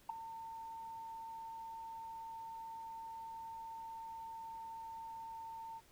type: tone with ADSR envelope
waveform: sine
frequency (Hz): 904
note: A5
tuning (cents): +47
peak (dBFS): -31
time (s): 0.09-5.81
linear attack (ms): 8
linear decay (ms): 5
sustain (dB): -14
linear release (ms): 41
effects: tanh soft clip ceiling -29 dBFS + pink hiss -66 dBFS RMS until 5.91 s